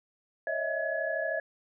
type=tone cluster; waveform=sine; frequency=552 / 626 / 659 / 1694 Hz; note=C#5 / D#5 / E5 / G#6; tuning=-7 / +10 / -1 / +34 cents; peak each=-36 / -34 / -34 / -33 dBFS; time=0.47-1.4 s; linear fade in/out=2 ms; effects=none